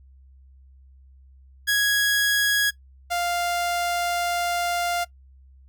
sawtooth tone pair in turn, 1661.2 / 698.4 Hz, G#6 / F5, 0 / 0 cents, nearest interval octave + minor third, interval 1500 cents, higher first, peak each -15 / -19 dBFS, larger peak first, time 1.67-2.71 / 3.1-5.05 s, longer second, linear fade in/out 20 ms, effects noise-tail reverb RT60 0.1 s tail -20 dB re dry + added 66 Hz sine -48 dBFS peak until 5.68 s

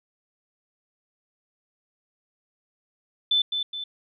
sine tone with echo, 3520 Hz, A7, in tune, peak -18 dBFS, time 3.31-3.42 s, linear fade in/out 5 ms, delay 210 ms, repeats 2, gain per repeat -6 dB, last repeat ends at 3.84 s, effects none

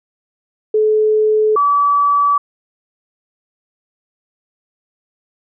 sine tone pair in turn, 430.3 / 1148.8 Hz, A4 / D6, -39 / -39 cents, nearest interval octave + perfect fourth, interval 1700 cents, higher second, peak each -10 dBFS, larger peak neither, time 0.74-1.56 / 1.56-2.38 s, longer neither, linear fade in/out 5 ms, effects none

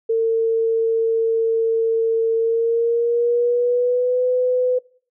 sine tone with pitch glide, 452.6 to 502.2 Hz, A4 to B4, +49 to +29 cents, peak -15 dBFS, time 0.09-4.79 s, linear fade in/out 10 ms, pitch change +180 cents, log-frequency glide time 2.35-4.24 s, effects noise-tail reverb RT60 0.5 s tail -23 dB re dry

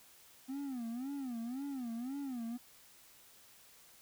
triangle tone with vibrato, 254.5 Hz, C4, 48 cents flat, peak -36 dBFS, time 0.48-2.58 s, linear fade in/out 20 ms, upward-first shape sine, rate 1.9 Hz, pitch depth 190 cents each way, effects white hiss -61 dBFS RMS until 4.01 s

